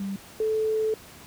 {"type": "tone pair in turn", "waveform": "sine", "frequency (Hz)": [196, 436.5], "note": ["G3", "A4"], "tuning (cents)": [0, -14], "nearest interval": "octave + major second", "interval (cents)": 1386, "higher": "second", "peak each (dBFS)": [-28, -22], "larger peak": "second", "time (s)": [[0, 0.16], [0.4, 0.94]], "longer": "second", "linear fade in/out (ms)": 2, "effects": ["pink hiss -47 dBFS RMS until 1.26 s", "high-pass 60 Hz 12 dB/octave"]}